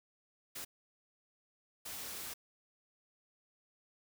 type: noise bursts at uneven times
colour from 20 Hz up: white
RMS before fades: -44 dBFS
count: 2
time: 0.55-0.65 / 1.85-2.34 s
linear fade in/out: 10 ms
effects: none